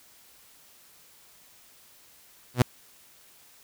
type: tone with exponential growth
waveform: sawtooth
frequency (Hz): 123.1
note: B2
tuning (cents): -5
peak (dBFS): -11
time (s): 2.54-2.62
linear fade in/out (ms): 5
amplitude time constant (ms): 16
effects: white hiss -56 dBFS RMS until 3.63 s